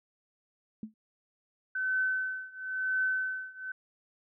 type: tone with exponential decay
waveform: sine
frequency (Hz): 217.2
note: A3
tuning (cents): -22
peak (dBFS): -32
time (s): 0.83-0.94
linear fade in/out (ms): 2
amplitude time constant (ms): 23
type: tone with tremolo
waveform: sine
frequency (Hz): 1522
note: F#6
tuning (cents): +48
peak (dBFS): -25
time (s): 1.75-3.72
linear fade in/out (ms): 5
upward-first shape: triangle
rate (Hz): 0.98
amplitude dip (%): 95
effects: none